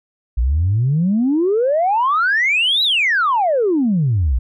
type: exponential two-way sweep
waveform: sine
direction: up then down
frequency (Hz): 55.3 to 3992 to 55.3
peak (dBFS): -12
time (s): 0.37-4.39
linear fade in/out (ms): 10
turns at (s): 2.83
effects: tanh soft clip ceiling -9 dBFS